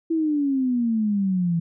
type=exponential sweep; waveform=sine; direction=down; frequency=331.8 to 164.81 Hz; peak=-19 dBFS; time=0.1-1.6 s; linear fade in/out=10 ms; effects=none